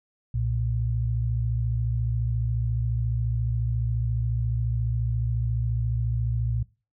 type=tone pair together; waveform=sine; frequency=62.24 / 116.54 Hz; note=B1 / A#2; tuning=+14 / 0 cents; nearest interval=major seventh; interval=1086 cents; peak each=-28 / -25 dBFS; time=0.34-6.63 s; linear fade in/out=5 ms; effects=noise-tail reverb RT60 0.3 s tail -19 dB re dry